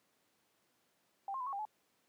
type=tone with pitch steps; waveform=sine; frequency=787 / 1062 / 1001 / 1102 / 797 / 855 Hz; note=G5 / C6 / B5 / C#6 / G5 / A5; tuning=+7 / +25 / +23 / -11 / +28 / -50 cents; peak=-37 dBFS; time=1.28-1.652 s; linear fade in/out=2 ms; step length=62 ms; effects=pink hiss -75 dBFS RMS until 2.08 s + high-pass 200 Hz 12 dB/octave